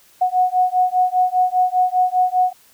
sine beating tone pair, 731 / 736 Hz, F#5 / F#5, -21 / -9 cents, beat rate 5 Hz, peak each -17 dBFS, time 0.21-2.53 s, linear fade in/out 10 ms, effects white hiss -52 dBFS RMS until 2.73 s

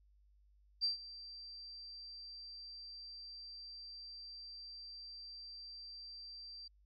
sine tone with ADSR envelope, 4697 Hz, D8, 1 cent flat, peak -30 dBFS, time 0.81-6.68 s, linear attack 30 ms, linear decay 130 ms, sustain -18 dB, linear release 6 ms, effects added 50 Hz sine -65 dBFS peak until 6.85 s

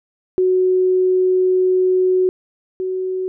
sine tone pair in turn, 369.9 / 372.9 Hz, F#4 / F#4, 0 / +14 cents, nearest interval unison, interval 14 cents, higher second, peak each -12 / -19 dBFS, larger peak first, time 0.38-2.29 / 2.8-3.28 s, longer first, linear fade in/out 0 ms, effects none

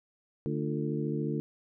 harmonic tone with a mistuned harmonic, 74 Hz, D2, 14 cents sharp, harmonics 2 / 3 / 4 / 5 / 6, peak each -33 / -35 / -36 / -37 / -38 dBFS, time 0.46-1.4 s, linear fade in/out 0 ms, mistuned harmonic 5, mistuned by -94 cents, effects none

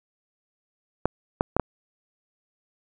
clicks, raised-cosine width 1 ms, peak -6 dBFS, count 4, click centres 1.056 / 1.409 / 1.566 / 1.597 s, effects none

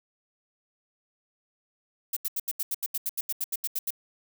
violet noise bursts, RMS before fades -29 dBFS, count 16, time 2.13-3.906 s, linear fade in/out 5 ms, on 36 ms, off 80 ms, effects none

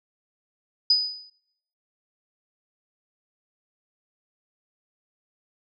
sine tone with exponential decay, 4977 Hz, D#8, in tune, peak -13 dBFS, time 0.9-1.3 s, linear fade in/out 5 ms, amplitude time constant 85 ms, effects noise-tail reverb RT60 0.8 s tail -20 dB re dry

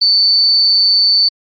sine tone with amplitude modulation, 4519 Hz, C#8, 33 cents sharp, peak -5 dBFS, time 0.01-1.29 s, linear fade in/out 10 ms, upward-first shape sine, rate 199 Hz, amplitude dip 65%, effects Opus 48 kbps

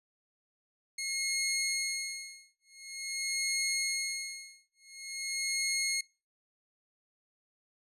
15% pulse tone with tremolo, 2159 Hz, C#7, 46 cents flat, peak -23 dBFS, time 0.98-6.01 s, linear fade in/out 5 ms, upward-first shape sine, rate 0.47 Hz, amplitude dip 100%, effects noise-tail reverb RT60 0.3 s tail -24 dB re dry + resampled to 32000 Hz

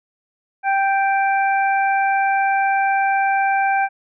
harmonic tone, 784 Hz, G5, in tune, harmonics 1 / 2 / 3, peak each -16 / -22 / -26 dBFS, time 0.63-3.89 s, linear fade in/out 50 ms, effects none

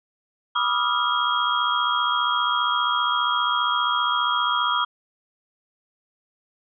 sine tone cluster, 981 / 1185 / 1260 / 1388 / 3268 Hz, B5 / D6 / D#6 / F6 / G#7, -12 / +15 / +21 / -11 / -29 cents, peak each -26 dBFS, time 0.55-4.85 s, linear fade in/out 10 ms, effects none

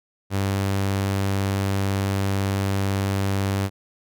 sawtooth tone, 98 Hz, G2, in tune, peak -17 dBFS, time 0.3-3.7 s, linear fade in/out 50 ms, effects none

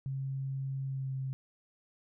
sine tone with pitch glide, 135 to 132.99 Hz, C#3 to C3, -45 to +29 cents, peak -33 dBFS, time 0.06-1.33 s, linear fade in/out 0 ms, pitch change -26 cents, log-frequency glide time 0.86-1.13 s, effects none

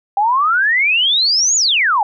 sine exponential two-way sweep, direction up then down, 783 to 7020 to 783 Hz, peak -11 dBFS, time 0.17-2.03 s, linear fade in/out 2 ms, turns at 1.56 s, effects none

